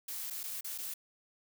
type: noise with dropouts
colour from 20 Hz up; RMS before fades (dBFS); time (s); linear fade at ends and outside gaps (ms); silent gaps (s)
blue; -40; 0.08-0.94; 5; 0.302-0.306 / 0.433-0.437 / 0.609-0.644 / 0.779-0.784
effects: none